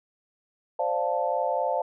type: chord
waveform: sine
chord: D minor seventh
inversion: third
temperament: equal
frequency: 523.3 / 587.3 / 698.5 / 880 Hz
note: C5 / D5 / F5 / A5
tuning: 0 / 0 / 0 / 0 cents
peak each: -29 dBFS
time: 0.79-1.82 s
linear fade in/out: 5 ms
effects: none